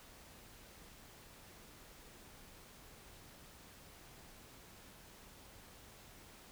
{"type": "silence", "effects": ["pink hiss -58 dBFS RMS until 6.51 s"]}